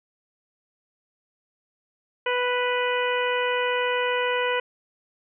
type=harmonic tone; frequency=493.9 Hz; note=B4; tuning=in tune; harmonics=1 / 2 / 3 / 4 / 5 / 6; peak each=-25 / -28 / -30 / -31 / -32 / -33 dBFS; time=2.26-4.6 s; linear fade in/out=5 ms; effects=none